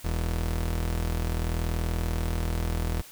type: tone pair together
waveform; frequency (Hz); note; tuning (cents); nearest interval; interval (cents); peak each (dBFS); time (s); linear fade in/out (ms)
30% pulse; 40.6 / 81.2; E1 / E2; -26 / -26; octave; 1200; -25 / -31; 0.04-3.02; 10
effects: white hiss -48 dBFS RMS until 3.11 s